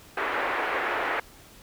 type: band-pass noise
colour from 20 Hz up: white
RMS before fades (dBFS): -28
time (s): 0.17-1.2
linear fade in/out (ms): 5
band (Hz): 350 to 2000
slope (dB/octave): 24
effects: pink hiss -51 dBFS RMS until 1.62 s